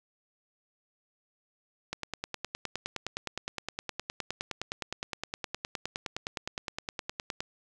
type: click train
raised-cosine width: 0.2 ms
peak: -16 dBFS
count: 54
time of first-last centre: 1.93-7.405 s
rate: 9.68 Hz
effects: none